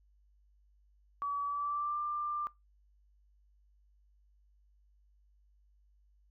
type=tone with pitch glide; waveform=sine; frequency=1142 to 1189.1 Hz; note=D6 to D6; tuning=-49 to +21 cents; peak=-32 dBFS; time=1.22-2.47 s; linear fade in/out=0 ms; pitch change=+70 cents; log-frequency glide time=1.44-1.99 s; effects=noise-tail reverb RT60 0.2 s tail -21 dB re dry + added 50 Hz sine -64 dBFS peak until 6.3 s